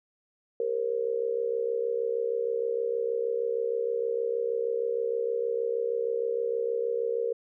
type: tone with amplitude modulation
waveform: sine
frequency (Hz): 467.1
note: A#4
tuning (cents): +3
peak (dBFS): -22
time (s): 0.6-7.33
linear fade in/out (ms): 2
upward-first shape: sine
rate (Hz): 66.4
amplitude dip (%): 85
effects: none